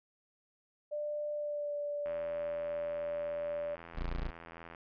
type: tone with pitch glide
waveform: sine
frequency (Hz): 594 to 583.1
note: D5 to D5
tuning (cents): +20 to -13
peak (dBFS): -34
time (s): 0.91-3.76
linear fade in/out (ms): 20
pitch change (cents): -33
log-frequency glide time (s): 1.32-1.74
type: click train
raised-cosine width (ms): 0.5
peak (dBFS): -33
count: 226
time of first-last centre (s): 2.06-4.748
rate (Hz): 83.7
type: tone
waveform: 30% pulse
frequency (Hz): 28.6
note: A#0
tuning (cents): -32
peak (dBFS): -31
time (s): 3.94-4.32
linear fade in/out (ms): 50
effects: resampled to 11025 Hz